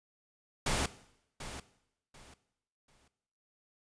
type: noise with echo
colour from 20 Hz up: pink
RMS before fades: -31 dBFS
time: 0.66-0.86 s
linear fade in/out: 5 ms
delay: 740 ms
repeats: 3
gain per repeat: -12 dB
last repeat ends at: 3.08 s
effects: noise-tail reverb RT60 0.8 s tail -17 dB re dry + resampled to 22050 Hz